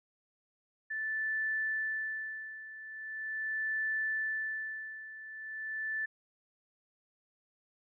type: tone with tremolo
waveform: sine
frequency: 1756 Hz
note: A6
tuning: 4 cents flat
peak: -30 dBFS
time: 0.9-6.06 s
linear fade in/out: 10 ms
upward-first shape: sine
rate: 0.41 Hz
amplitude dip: 80%
effects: none